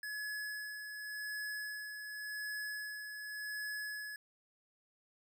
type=tone with tremolo; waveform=square; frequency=1698 Hz; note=G#6; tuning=38 cents sharp; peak=-39 dBFS; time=0.03-4.16 s; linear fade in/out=2 ms; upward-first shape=sine; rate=0.89 Hz; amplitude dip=45%; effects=none